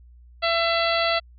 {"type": "harmonic tone with a mistuned harmonic", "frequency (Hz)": 671, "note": "E5", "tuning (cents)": 31, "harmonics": [1, 2, 3, 4, 5, 6, 7], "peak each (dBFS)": [-23, -26, -28, -29, -30, -31, -31], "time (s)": [0.42, 1.2], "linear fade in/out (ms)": 20, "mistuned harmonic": 7, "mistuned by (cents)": -63, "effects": ["added 60 Hz sine -46 dBFS peak until 1.38 s"]}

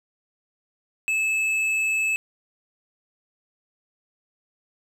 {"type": "tone with hard clipping", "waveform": "sine", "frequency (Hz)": 2607, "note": "E7", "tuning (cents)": -20, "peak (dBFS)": -22, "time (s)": [1.08, 2.16], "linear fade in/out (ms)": 0, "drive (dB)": 6, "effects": []}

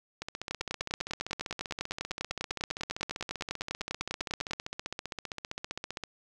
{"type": "two click trains", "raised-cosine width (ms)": 0.2, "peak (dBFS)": [-19, -16], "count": [90, 41], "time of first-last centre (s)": [[0.22, 6.037], [0.51, 4.51]], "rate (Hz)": [15.3, 10], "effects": []}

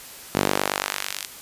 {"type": "tone with high-pass filter sweep", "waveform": "sawtooth", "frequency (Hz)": 49, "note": "G1", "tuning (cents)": 0, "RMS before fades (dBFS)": -26, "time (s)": [0.34, 1.27], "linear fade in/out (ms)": 20, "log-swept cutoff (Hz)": [210, 3900], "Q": 0.71, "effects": ["white hiss -41 dBFS RMS until 1.41 s", "resampled to 32000 Hz"]}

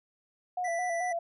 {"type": "tone with vibrato", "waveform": "sine", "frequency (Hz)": 701, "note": "F5", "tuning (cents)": 6, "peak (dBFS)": -29, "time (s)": [0.57, 1.19], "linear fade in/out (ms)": 5, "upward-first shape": "square", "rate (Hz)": 4.6, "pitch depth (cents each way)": 56}
{"type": "tone", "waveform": "square", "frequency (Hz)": 1975.5, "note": "B6", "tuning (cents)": 0, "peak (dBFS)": -36, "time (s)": [0.64, 1.13], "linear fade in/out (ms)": 10}
{"effects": ["resampled to 24000 Hz"]}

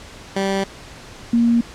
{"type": "tone pair in turn", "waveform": ["15% pulse", "sine"], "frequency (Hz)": [194.9, 234.4], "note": ["G3", "A#3"], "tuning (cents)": [-10, 10], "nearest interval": "minor third", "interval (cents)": 320, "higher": "second", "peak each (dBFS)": -12, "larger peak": "neither", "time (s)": [[0.36, 0.64], [1.33, 1.61]], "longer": "neither", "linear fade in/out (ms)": 5, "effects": ["pink hiss -39 dBFS RMS until 1.74 s", "low-pass 7000 Hz 12 dB/octave"]}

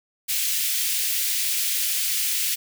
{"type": "high-pass noise", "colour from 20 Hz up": "white", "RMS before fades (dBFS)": -24, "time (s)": [0.28, 2.56], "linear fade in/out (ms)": 20, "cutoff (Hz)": 2100, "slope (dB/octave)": 24, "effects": []}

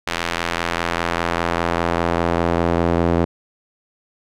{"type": "tone with band-pass filter sweep", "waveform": "sawtooth", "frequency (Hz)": 85, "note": "F2", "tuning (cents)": -46, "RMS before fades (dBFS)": -20, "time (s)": [0.07, 3.25], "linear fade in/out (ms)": 5, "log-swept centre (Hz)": [2500, 420], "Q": 0.71, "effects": []}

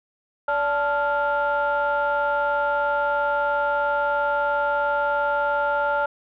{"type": "tone cluster", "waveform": "sine", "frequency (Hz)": [578, 877, 1392], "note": ["D5", "A5", "F6"], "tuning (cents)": [-28, -6, -6], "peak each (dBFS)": -23, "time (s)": [0.48, 6.06], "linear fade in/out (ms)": 5, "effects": ["tanh soft clip ceiling -14 dBFS"]}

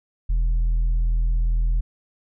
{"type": "tone with tanh clipping", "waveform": "sine", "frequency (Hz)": 41.2, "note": "E1", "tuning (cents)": 0, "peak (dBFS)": -18, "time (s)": [0.29, 1.81], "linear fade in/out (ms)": 10, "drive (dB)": 3, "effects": []}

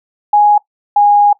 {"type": "tone pair in turn", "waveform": "sine", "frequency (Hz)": [830.6, 822], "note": ["G#5", "G#5"], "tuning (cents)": [0, -18], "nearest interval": "unison", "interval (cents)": 18, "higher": "first", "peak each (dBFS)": [-5, -5], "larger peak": "neither", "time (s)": [[0.33, 0.58], [0.96, 1.33]], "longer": "second", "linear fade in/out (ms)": 5, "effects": ["noise-tail reverb RT60 0.1 s tail -20 dB re dry"]}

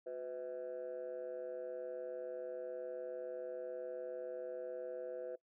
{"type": "tone with amplitude modulation", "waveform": "sine", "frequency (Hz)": 503, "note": "B4", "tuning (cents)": 32, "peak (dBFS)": -35, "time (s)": [0.06, 5.36], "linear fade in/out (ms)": 10, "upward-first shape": "sine", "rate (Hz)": 139, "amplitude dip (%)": 100, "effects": ["noise-tail reverb RT60 0.1 s tail -21 dB re dry", "tanh soft clip ceiling -36 dBFS"]}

